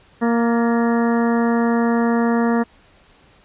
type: harmonic tone with a mistuned harmonic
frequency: 233.1 Hz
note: A#3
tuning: in tune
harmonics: 1 / 2 / 3 / 4 / 5 / 6 / 7 / 8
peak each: -16 / -22 / -26 / -28 / -30 / -32 / -33 / -34 dBFS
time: 0.21-2.64 s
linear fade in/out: 20 ms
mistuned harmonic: 7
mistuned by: +61 cents
effects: pink hiss -52 dBFS RMS until 3.44 s + resampled to 8000 Hz